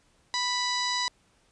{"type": "harmonic tone", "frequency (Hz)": 987.8, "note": "B5", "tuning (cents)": 0, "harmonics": [1, 2, 3, 4, 5, 6, 7, 8], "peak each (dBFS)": [-31, -33, -42, -31, -33, -39, -43, -46], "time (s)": [0.34, 1.08], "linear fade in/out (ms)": 0, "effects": ["pink hiss -65 dBFS RMS until 1.51 s", "resampled to 22050 Hz"]}